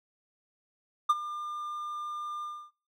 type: tone with ADSR envelope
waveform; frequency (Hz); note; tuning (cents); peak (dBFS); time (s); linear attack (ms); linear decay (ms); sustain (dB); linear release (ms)
triangle; 1201; D6; +38; -16; 1.09-2.71; 10; 37; -17; 280
effects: noise-tail reverb RT60 0.4 s tail -23 dB re dry